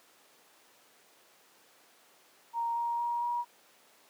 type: tone with pitch steps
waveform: sine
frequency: 932.3 / 940.4 / 948.6 / 956.9 Hz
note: A#5 / A#5 / A#5 / A#5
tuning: 0 / +15 / +30 / +45 cents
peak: -29 dBFS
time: 2.53-3.45 s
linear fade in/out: 50 ms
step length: 230 ms
effects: pink hiss -61 dBFS RMS until 4.09 s + high-pass 400 Hz 12 dB/octave